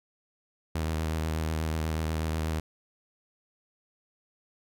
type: tone with vibrato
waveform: sawtooth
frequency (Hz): 79.3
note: D#2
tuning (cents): +33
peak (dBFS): -24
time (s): 0.75-2.6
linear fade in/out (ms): 5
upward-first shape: triangle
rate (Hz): 8.2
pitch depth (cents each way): 35
effects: none